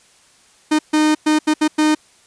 45% pulse tone bursts at uneven times, 306.9 Hz, D#4, 24 cents flat, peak -12 dBFS, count 6, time 0.71-0.79 / 0.93-1.15 / 1.26-1.39 / 1.47-1.54 / 1.61-1.68 / 1.78-1.95 s, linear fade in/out 10 ms, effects white hiss -52 dBFS RMS until 2.26 s + resampled to 22050 Hz

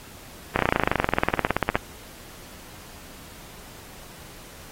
slowing click train, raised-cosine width 0.5 ms, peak -4 dBFS, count 27, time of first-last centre 0.56-1.755 s, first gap 31 ms, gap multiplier 1.03, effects pink hiss -45 dBFS RMS until 4.71 s + AAC 48 kbps

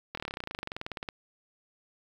slowing click train, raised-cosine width 0.3 ms, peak -19 dBFS, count 25, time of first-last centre 0.15-1.088 s, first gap 24 ms, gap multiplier 1.04, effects 8-bit

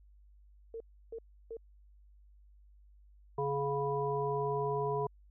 sine tone bursts, 455.1 Hz, A#4, 42 cents flat, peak -39 dBFS, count 3, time 0.74-1.569 s, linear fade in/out 2 ms, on 63 ms, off 320 ms
harmonic tone, 140.5 Hz, C#3, 24 cents sharp, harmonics 1 / 3 / 5 / 7, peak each -38 / -33 / -40 / -36 dBFS, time 3.38-5.07 s, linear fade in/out 5 ms
effects added 50 Hz sine -57 dBFS peak until 5.3 s

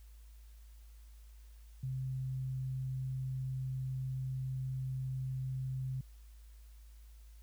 sine tone, 130.81 Hz, C3, in tune, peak -35 dBFS, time 1.83-6.01 s, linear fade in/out 5 ms, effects added 54 Hz sine -52 dBFS peak until 7.42 s + white hiss -69 dBFS RMS until 7.42 s

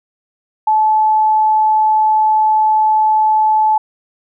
sine tone, 865 Hz, A5, 30 cents flat, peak -9 dBFS, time 0.67-3.78 s, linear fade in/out 5 ms, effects none

